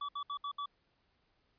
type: tone bursts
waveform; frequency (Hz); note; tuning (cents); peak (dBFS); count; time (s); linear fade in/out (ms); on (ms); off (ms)
square; 1146; D6; -43; -37; 5; 0.01-0.659; 5; 77; 66
effects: pink hiss -75 dBFS RMS until 1.58 s + resampled to 11025 Hz